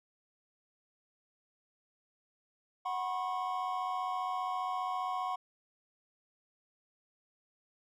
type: chord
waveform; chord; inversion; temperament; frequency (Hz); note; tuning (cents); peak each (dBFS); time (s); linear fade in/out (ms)
triangle; F# suspended fourth; none; equal with one note detuned; 740 / 987.8 / 1082.8; F#5 / B5 / C#6; 0 / 0 / -41; -34 / -38 / -35; 2.85-5.36; 10
effects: none